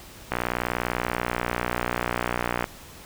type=click train; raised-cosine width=0.5 ms; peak=-9 dBFS; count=141; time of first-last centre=0.32-2.642 s; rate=60.3 Hz; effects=pink hiss -45 dBFS RMS until 3.05 s